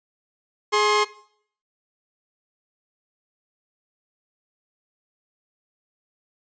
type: tone pair together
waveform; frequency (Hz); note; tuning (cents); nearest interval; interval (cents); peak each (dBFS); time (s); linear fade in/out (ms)
sawtooth; 419 / 1063.2; G#4 / C6; +15 / +27; octave + major third; 1612; -16; 0.72-1.05; 20
effects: noise-tail reverb RT60 0.6 s tail -19 dB re dry + resampled to 16000 Hz